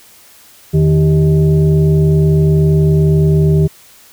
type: tone with frequency modulation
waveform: sine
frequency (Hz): 154.9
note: D#3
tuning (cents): -7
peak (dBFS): -7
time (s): 0.73-3.68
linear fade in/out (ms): 20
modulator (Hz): 238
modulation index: 0.76
effects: white hiss -43 dBFS RMS until 4.12 s